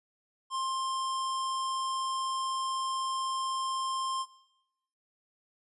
square tone, 1056 Hz, C6, 16 cents sharp, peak -31 dBFS, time 0.5-4.26 s, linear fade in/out 50 ms, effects noise-tail reverb RT60 0.9 s tail -18 dB re dry + resampled to 24000 Hz

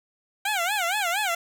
15% pulse tone with vibrato, 761 Hz, F#5, 48 cents sharp, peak -17 dBFS, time 0.45-1.35 s, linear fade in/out 5 ms, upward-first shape sine, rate 4.3 Hz, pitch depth 210 cents each way, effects none

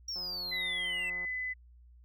triangle exponential sweep, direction down, 5650 to 2611 Hz, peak -34 dBFS, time 0.08-1.1 s, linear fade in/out 5 ms
click train, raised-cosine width 1 ms, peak -39 dBFS, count 196, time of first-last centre 0.16-1.249 s, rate 179 Hz
sine tone with pitch glide, 2026 to 2010 Hz, B6 to B6, +44 to +30 cents, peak -33 dBFS, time 0.51-1.54 s, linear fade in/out 20 ms, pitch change -14 cents, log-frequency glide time 0.68-1.29 s
effects added 60 Hz sine -54 dBFS peak until 2.04 s

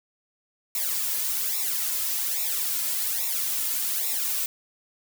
blue noise with flanger, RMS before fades -27 dBFS, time 0.75-4.46 s, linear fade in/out 2 ms, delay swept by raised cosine 0.64 to 2.64 ms, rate 1.2 Hz, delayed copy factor -1, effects none

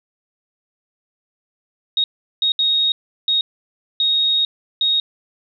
sine tone bursts at uneven times, 3748 Hz, A#7, 9 cents sharp, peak -14 dBFS, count 6, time 1.97-2.04 / 2.42-2.52 / 2.59-2.92 / 3.28-3.41 / 4-4.45 / 4.81-5 s, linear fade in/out 2 ms, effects none

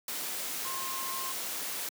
sine tone in noise, 1062 Hz, C6, 25 cents sharp, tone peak -38 dBFS, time 0.65-1.32 s, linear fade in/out 2 ms, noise white, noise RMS -36 dBFS, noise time 0.08-1.89 s, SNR -5 dB, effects high-pass 200 Hz 12 dB/octave

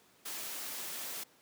white noise, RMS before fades -41 dBFS, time 0.25-1.24 s, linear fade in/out 10 ms, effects pink hiss -64 dBFS RMS until 1.41 s + high-pass 200 Hz 12 dB/octave

